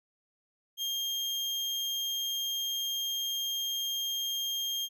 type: tone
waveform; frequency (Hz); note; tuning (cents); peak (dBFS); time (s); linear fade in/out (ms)
35% pulse; 3214; G7; +43; -29; 0.77-4.89; 50
effects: none